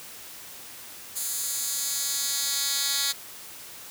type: tone with high-pass filter sweep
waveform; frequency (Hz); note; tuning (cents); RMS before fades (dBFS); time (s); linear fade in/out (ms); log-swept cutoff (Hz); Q
10% pulse; 278.7; C#4; +9; -28; 1.15-3.13; 20; 8600 to 3800; 1.1
effects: white hiss -43 dBFS RMS until 3.9 s + high-pass 60 Hz 12 dB/octave